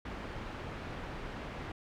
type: low-pass noise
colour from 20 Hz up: pink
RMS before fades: -42 dBFS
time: 0.05-1.72 s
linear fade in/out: 5 ms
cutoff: 2300 Hz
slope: 12 dB/octave
effects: none